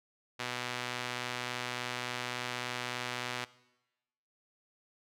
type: tone with band-pass filter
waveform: sawtooth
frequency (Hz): 123.47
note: B2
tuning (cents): 0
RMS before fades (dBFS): -38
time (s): 0.39-3.45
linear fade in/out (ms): 10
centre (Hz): 2700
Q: 0.7
effects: noise-tail reverb RT60 1.0 s tail -20 dB re dry